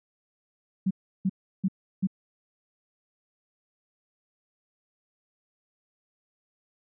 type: tone bursts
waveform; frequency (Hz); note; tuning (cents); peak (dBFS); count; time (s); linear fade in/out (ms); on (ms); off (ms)
sine; 190.2; F#3; +48; -21; 4; 0.86-2.072; 10; 48; 340
effects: none

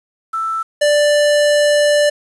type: tone pair in turn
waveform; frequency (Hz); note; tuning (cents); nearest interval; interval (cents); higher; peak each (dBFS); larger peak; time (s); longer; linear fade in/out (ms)
sine / square; 1324 / 588.5; E6 / D5; +7 / +3; octave + major second; 1404; first; -17 / -11; second; 0.33-0.63 / 0.81-2.1; second; 10
effects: resampled to 24000 Hz + 7-bit

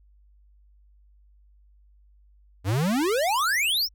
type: exponential sweep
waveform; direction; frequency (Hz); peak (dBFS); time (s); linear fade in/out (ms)
square; up; 87.31 to 5740; -22; 2.64-3.89; 50
effects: added 50 Hz sine -54 dBFS peak until 3.94 s

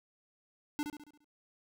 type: tone with echo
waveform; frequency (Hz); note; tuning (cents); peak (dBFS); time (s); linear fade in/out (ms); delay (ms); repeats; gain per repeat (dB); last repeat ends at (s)
square; 295.9; D4; +13; -32; 0.79-0.83; 0; 69; 6; -6; 1.244
effects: none

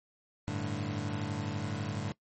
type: chord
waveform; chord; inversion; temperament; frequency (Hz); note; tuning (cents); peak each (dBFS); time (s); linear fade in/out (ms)
25% pulse; G suspended second; none; equal; 98 / 110 / 146.83; G2 / A2 / D3; 0 / 0 / 0; -34; 0.48-2.12; 0
effects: noise-tail reverb RT60 0.1 s tail -21 dB re dry + MP3 32 kbps

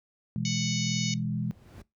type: chord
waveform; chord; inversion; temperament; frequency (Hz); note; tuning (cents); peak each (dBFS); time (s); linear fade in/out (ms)
sine; E major; second; equal; 123.47 / 164.81 / 207.7; B2 / E3 / G#3; 0 / 0 / 0; -32; 0.36-1.51; 0
type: harmonic tone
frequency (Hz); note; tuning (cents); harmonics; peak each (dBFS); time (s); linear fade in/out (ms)
740; F#5; 0; 3 / 4 / 5 / 6 / 7 / 8 / 9; -38 / -38 / -38 / -38 / -38 / -38 / -38; 0.45-1.14; 2
type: noise with exponential growth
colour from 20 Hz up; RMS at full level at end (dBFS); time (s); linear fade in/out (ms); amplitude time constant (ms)
brown; -39; 1.08-1.82; 5; 160
effects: noise-tail reverb RT60 0.2 s tail -21 dB re dry + high-pass 60 Hz 12 dB/octave

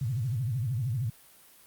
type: tone with vibrato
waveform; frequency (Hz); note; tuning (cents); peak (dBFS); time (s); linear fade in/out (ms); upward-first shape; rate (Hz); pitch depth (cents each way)
sine; 121; B2; -35; -27; 0.01-1.1; 5; sine; 13; 250
effects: white hiss -56 dBFS RMS until 1.66 s + Opus 48 kbps

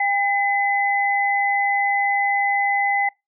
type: tone pair together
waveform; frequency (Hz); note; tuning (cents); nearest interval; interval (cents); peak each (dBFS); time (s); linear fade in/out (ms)
sine; 803 / 2023; G5 / B6; +41 / +41; octave + major third; 1600; -20; 0-3.09; 5
effects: noise-tail reverb RT60 0.2 s tail -25 dB re dry

